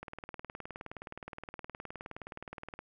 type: click train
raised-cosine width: 0.5 ms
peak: -27 dBFS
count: 54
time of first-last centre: 0.03-2.79 s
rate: 19.2 Hz
effects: none